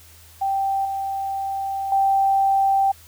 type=tone with level steps; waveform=sine; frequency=782 Hz; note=G5; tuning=4 cents flat; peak=-19 / -23 / -15 dBFS; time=0.41-2.92 s; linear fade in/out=10 ms; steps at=0.85 / 1.92 s; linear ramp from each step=2 ms; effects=added 82 Hz sine -49 dBFS peak until 3.07 s + white hiss -49 dBFS RMS until 3.07 s